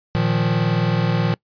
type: chord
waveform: square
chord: Bb suspended fourth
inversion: none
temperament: equal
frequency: 116.54 / 155.56 / 174.61 Hz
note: Bb2 / Eb3 / F3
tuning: 0 / 0 / 0 cents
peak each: -22 dBFS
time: 0.15-1.34 s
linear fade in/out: 0 ms
effects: noise-tail reverb RT60 0.1 s tail -24 dB re dry + resampled to 11025 Hz